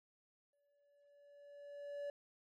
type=tone with exponential growth; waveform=triangle; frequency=574 Hz; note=D5; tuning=40 cents flat; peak=-38 dBFS; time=0.53-2.1 s; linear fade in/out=2 ms; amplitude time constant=340 ms; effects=none